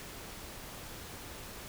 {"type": "silence", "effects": ["pink hiss -46 dBFS RMS until 1.68 s"]}